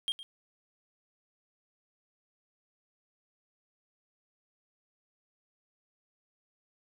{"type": "tone with echo", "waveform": "triangle", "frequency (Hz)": 3215, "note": "G7", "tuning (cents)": 43, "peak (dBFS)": -27, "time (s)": [0.08, 0.12], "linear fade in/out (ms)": 0, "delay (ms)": 110, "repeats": 1, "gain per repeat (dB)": -14, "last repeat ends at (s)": 0.23, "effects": []}